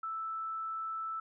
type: tone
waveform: sine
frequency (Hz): 1318.5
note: E6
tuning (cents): 0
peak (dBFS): -35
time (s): 0.03-1.2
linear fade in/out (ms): 5
effects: none